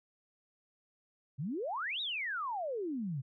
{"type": "exponential two-way sweep", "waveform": "sine", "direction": "up then down", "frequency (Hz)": [124.3, 3917, 124.3], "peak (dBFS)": -34, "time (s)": [1.38, 3.22], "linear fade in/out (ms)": 20, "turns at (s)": 2.01, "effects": []}